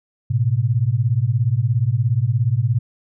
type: beating tone pair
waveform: sine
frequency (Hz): 109.5 / 126.5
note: A2 / B2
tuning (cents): -8 / +42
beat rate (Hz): 17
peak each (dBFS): -18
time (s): 0.3-2.79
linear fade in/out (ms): 10
effects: none